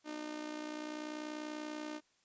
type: tone with amplitude modulation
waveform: sawtooth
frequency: 303.8 Hz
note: D#4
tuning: 41 cents flat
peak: -34 dBFS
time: 0.04-2.01 s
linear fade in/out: 50 ms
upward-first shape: sine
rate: 60.4 Hz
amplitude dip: 65%
effects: white hiss -73 dBFS RMS until 2.24 s + resampled to 16000 Hz